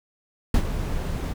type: noise with ADSR envelope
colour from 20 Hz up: brown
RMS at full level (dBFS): -17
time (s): 0.54-1.34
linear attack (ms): 4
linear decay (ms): 79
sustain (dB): -10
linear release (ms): 24
effects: none